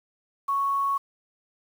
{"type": "tone with quantisation", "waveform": "sine", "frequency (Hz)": 1108.7, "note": "C#6", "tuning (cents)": 0, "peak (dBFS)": -22, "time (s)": [0.48, 0.98], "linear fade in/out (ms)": 10, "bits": 8, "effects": []}